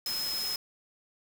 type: tone in noise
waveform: sine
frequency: 5140 Hz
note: E8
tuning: 45 cents flat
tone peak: -31 dBFS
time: 0.06-0.56 s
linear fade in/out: 2 ms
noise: white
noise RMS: -38 dBFS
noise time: 0.06-0.56 s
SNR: +4 dB
effects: none